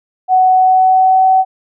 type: tone with pitch glide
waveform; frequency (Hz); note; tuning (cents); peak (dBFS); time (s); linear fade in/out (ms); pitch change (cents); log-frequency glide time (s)
sine; 745 to 756.3; F#5 to F#5; +12 to +38; -6; 0.28-1.45; 50; +26; 0.5-1.26
effects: none